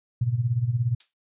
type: tone with tremolo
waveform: sine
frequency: 119.8 Hz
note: A#2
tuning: 48 cents sharp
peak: -18 dBFS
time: 0.21-0.95 s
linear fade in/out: 5 ms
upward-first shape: sine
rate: 17 Hz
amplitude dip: 75%
type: noise with exponential decay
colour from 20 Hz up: violet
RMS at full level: -33 dBFS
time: 1-1.14 s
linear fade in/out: 5 ms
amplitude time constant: 29 ms
effects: resampled to 8000 Hz